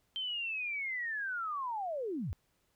sine linear sweep, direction down, 3136 to 62 Hz, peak -34 dBFS, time 0.16-2.33 s, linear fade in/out 0 ms, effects pink hiss -75 dBFS RMS until 2.75 s

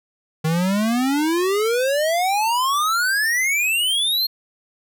square exponential sweep, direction up, 154.4 to 4288 Hz, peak -18 dBFS, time 0.44-4.27 s, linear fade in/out 10 ms, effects none

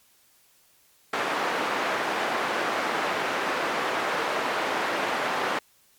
white band-pass noise, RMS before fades -27 dBFS, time 1.13-5.59 s, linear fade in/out 5 ms, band 310 to 1500 Hz, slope 12 dB/octave, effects white hiss -61 dBFS RMS until 5.98 s + MP3 96 kbps

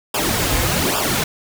pink noise with flanger, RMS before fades -19 dBFS, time 0.14-1.24 s, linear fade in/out 5 ms, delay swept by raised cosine 0.48 to 5.28 ms, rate 1.2 Hz, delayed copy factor -0.85, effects none

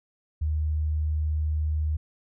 sine tone, 76.8 Hz, D#2, 22 cents flat, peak -23 dBFS, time 0.41-1.97 s, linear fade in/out 10 ms, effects none

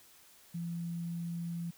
sine tone with sample-and-hold, 170 Hz, F3, 46 cents flat, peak -35 dBFS, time 0.54-1.71 s, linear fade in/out 10 ms, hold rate 11025 Hz, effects white hiss -60 dBFS RMS until 1.77 s

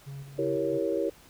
triangle tone with tremolo, 138.59 Hz, C#3, in tune, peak -35 dBFS, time 0.06-0.79 s, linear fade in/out 20 ms, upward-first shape square, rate 3 Hz, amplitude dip 50%
sine chord, E diminished seventh, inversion none, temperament equal, 329.6 / 392 / 466.2 / 554.4 Hz, E4 / G4 / Bb4 / Db5, 0 / 0 / 0 / 0 cents, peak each -31 dBFS, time 0.38-1.1 s, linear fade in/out 10 ms
clicks, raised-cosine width 2 ms, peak -40 dBFS, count 6, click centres 0.652 / 0.703 / 0.757 / 0.82 / 0.927 / 0.975 s
effects pink hiss -55 dBFS RMS until 1.29 s

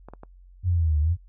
clicks, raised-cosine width 1 ms, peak -27 dBFS, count 3, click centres 0.086 / 0.136 / 0.234 s
sine linear two-way sweep, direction down then up, 92.5 to 73.42 to 91.3 Hz, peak -19 dBFS, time 0.63-1.17 s, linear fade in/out 50 ms, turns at 1 s
effects noise-tail reverb RT60 0.1 s tail -24 dB re dry + added 45 Hz sine -47 dBFS peak until 1.28 s

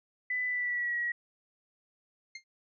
sine tone with pitch glide, 1997 to 1913.4 Hz, B6 to A#6, +19 to +45 cents, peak -29 dBFS, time 0.3-1.12 s, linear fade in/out 5 ms, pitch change -74 cents, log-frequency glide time 0.46-0.96 s
sawtooth tone with exponential decay, 2117 Hz, C7, 20 cents sharp, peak -34 dBFS, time 2.35-2.44 s, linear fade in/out 5 ms, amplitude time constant 18 ms
effects resampled to 16000 Hz

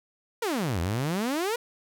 sawtooth exponential two-way sweep, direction down then up, 493.9 to 80.3 to 492.9 Hz, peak -22 dBFS, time 0.42-1.56 s, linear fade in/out 5 ms, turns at 0.8 s, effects none

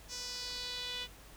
sawtooth tone with band-pass filter sweep, 494.3 Hz, B4, 1 cent sharp, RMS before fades -41 dBFS, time 0.08-1.08 s, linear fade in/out 50 ms, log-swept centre 5800 to 3300 Hz, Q 3.6, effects added 50 Hz sine -56 dBFS peak until 1.36 s + pink hiss -56 dBFS RMS until 1.36 s

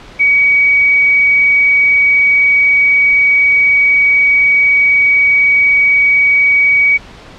sine tone with quantisation, 2262 Hz, C#7, 34 cents sharp, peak -6 dBFS, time 0.19-6.98 s, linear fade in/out 20 ms, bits 6, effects pink hiss -35 dBFS RMS until 7.38 s + low-pass 4000 Hz 12 dB/octave

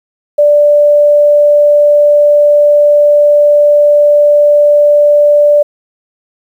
sine tone, 587.3 Hz, D5, in tune, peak -3 dBFS, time 0.38-5.63 s, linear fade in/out 10 ms, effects 7-bit

